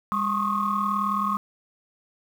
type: tone cluster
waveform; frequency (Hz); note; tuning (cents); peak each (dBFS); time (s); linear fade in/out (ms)
sine; 202.5 / 1075 / 1114 / 1245; G#3 / C6 / C#6 / D#6; -43 / +47 / +8 / +1; -29 / -26 / -28 / -27; 0.12-1.37; 0
effects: tanh soft clip ceiling -13 dBFS + 8-bit

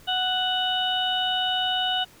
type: harmonic tone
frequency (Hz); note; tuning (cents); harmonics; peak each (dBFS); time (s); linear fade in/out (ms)
740; F#5; 0; 1 / 2 / 4 / 5; -27 / -31 / -25 / -31; 0.07-2.05; 20
effects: pink hiss -52 dBFS RMS until 2.2 s

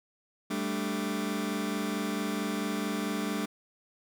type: chord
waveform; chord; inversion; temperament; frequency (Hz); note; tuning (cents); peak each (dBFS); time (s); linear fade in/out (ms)
sawtooth; G suspended second; none; just; 196 / 220.5 / 294; G3 / A3 / D4; 0 / +4 / +2; -30; 0.5-3.46; 10
effects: none

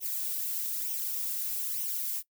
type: noise with flanger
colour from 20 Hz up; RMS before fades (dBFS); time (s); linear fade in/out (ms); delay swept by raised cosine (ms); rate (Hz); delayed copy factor
violet; -33; 0-2.23; 50; 0.33 to 2.63; 1.1; +0.65
effects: noise-tail reverb RT60 0.1 s tail -20 dB re dry

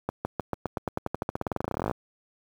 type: accelerating click train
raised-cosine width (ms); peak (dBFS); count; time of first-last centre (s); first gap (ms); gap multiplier
1; -13; 30; 0.09-1.912; 160; 0.92
effects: high-pass 60 Hz 12 dB/octave + 8-bit

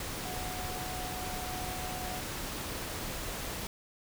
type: tone in noise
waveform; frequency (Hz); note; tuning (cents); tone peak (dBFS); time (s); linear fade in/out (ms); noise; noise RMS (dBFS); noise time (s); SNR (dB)
sine; 734; F#5; -14; -41; 0.25-2.2; 2; pink; -38; 0-3.67; -6
effects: none

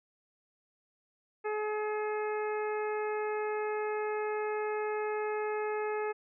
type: harmonic tone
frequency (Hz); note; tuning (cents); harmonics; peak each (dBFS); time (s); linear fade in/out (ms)
424.9; G#4; +40; 1 / 2 / 3 / 4 / 5 / 6; -32 / -38 / -42 / -44 / -46 / -48; 1.44-6.13; 20
effects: none

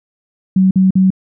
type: tone bursts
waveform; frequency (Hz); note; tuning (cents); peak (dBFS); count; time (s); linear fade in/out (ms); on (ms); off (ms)
sine; 188.6; F#3; +33; -7; 3; 0.56-1.104; 5; 150; 47
effects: none

